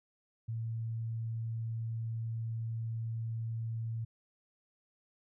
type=tone; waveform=sine; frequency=113.6 Hz; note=A#2; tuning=44 cents flat; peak=-34 dBFS; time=0.48-4.05 s; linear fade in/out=10 ms; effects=none